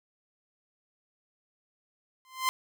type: tone with exponential growth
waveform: sawtooth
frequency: 1039 Hz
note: C6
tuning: 12 cents flat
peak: -18 dBFS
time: 2.25-2.49 s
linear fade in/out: 0 ms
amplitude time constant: 52 ms
effects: none